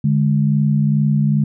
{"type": "tone pair together", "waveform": "sine", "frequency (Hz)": [146.83, 209.2], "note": ["D3", "G#3"], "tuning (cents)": [0, 13], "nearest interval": "tritone", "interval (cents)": 613, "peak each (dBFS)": [-14, -17], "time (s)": [0.04, 1.44], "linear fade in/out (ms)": 5, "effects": []}